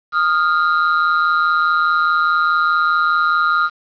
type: ring-modulated tone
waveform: triangle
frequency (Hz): 1318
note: E6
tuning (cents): -1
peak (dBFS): -8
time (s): 0.12-3.7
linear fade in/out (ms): 50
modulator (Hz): 82.4
effects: resampled to 11025 Hz + 7-bit